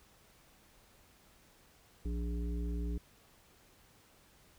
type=harmonic tone with a mistuned harmonic; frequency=58.3 Hz; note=A#1; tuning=1 cent sharp; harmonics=1 / 3 / 5 / 7; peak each=-34 / -43 / -45 / -49 dBFS; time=2.05-2.98 s; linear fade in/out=5 ms; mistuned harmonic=7; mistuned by=+23 cents; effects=pink hiss -64 dBFS RMS until 4.58 s